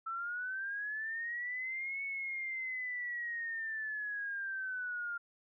sine linear two-way sweep, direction up then down, 1318.5 to 2217 to 1396 Hz, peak -36 dBFS, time 0.06-5.18 s, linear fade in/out 10 ms, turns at 2.03 s, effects none

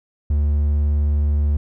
triangle tone, 73.42 Hz, D2, in tune, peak -13 dBFS, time 0.3-1.57 s, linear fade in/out 5 ms, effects none

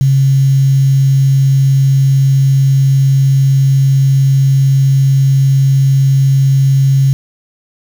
sine tone with quantisation, 135.6 Hz, C#3, 38 cents flat, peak -6 dBFS, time 0.01-7.13 s, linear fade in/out 0 ms, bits 5, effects none

